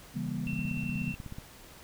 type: chord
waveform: sine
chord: C# diminished seventh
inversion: none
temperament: just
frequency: 138.59 / 166.31 / 199.57 / 239.5 Hz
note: C#3 / E3 / G3 / Bb3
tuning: 0 / +16 / +31 / +47 cents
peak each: -37 dBFS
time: 0.14-1.13 s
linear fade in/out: 20 ms
type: tone with tremolo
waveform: sine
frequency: 2700 Hz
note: E7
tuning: 41 cents sharp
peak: -37 dBFS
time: 0.47-1.15 s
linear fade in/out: 0 ms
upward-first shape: sine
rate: 10 Hz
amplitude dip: 35%
type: click train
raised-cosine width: 5 ms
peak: -28 dBFS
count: 16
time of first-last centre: 0.47-1.385 s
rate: 16.4 Hz
effects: pink hiss -52 dBFS RMS until 1.83 s